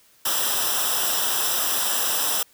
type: noise with comb filter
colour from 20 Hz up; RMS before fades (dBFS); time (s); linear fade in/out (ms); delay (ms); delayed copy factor
white; -23; 0.25-2.43; 5; 0.45; -0.8
effects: white hiss -57 dBFS RMS until 2.53 s